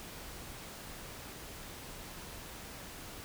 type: silence
effects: pink hiss -47 dBFS RMS until 3.24 s